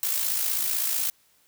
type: noise with amplitude modulation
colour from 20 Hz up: blue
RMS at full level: -24 dBFS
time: 0.03-1.1 s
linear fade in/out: 0 ms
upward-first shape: sine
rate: 55.9 Hz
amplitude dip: 50%
effects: white hiss -63 dBFS RMS until 1.47 s